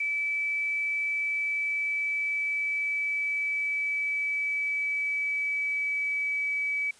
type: tone with pitch glide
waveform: sine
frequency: 2307 to 2288 Hz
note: D7 to D7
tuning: -31 to -46 cents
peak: -26 dBFS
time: 0-6.91 s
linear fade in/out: 5 ms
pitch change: -15 cents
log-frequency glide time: 1.1-6.59 s
effects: white hiss -56 dBFS RMS until 6.99 s + resampled to 22050 Hz